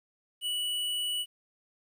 square tone, 2948 Hz, F#7, 7 cents flat, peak -30 dBFS, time 0.41-1.26 s, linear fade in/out 50 ms, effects 11-bit

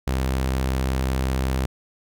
sawtooth tone, 65.41 Hz, C2, in tune, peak -17 dBFS, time 0.07-1.66 s, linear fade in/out 5 ms, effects none

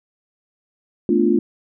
sine chord, B half-diminished seventh, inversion third, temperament equal, 220 / 246.9 / 293.7 / 349.2 Hz, A3 / B3 / D4 / F4, 0 / 0 / 0 / 0 cents, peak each -19 / -21 / -20 / -17 dBFS, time 1.09-1.39 s, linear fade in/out 2 ms, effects none

